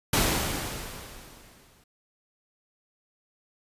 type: noise with exponential decay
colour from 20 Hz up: pink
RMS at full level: -21 dBFS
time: 0.13-1.84 s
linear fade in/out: 5 ms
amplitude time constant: 370 ms
effects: resampled to 32000 Hz